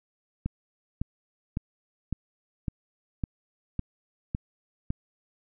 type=click train; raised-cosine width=5 ms; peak=-16 dBFS; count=9; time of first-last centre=0.46-4.904 s; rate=1.8 Hz; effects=none